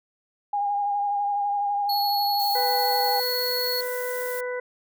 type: tone with vibrato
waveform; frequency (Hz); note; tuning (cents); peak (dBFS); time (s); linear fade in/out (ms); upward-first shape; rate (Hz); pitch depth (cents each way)
sine; 813; G#5; -37; -22; 0.53-3.2; 5; sine; 12; 23
type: tone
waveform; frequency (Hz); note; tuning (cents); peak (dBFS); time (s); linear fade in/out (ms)
square; 4354; C#8; -32; -26; 1.89-3.81; 5
type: noise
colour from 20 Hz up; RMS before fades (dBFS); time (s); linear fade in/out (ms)
violet; -36; 2.39-4.41; 10
type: harmonic tone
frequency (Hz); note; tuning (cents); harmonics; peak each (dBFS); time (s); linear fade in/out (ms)
496.6; B4; +9; 1 / 2 / 3 / 4; -28 / -38 / -37 / -37; 2.55-4.6; 5
effects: none